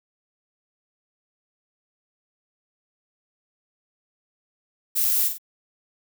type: noise with echo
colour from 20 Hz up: violet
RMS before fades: -22 dBFS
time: 4.95-5.29 s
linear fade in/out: 20 ms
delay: 47 ms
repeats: 2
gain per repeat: -7 dB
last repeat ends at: 5.384 s
effects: none